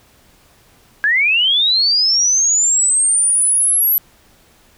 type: linear sweep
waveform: sine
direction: up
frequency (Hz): 1623 to 11840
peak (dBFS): -11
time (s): 1.04-3.98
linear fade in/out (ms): 0
effects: pink hiss -51 dBFS RMS until 4.77 s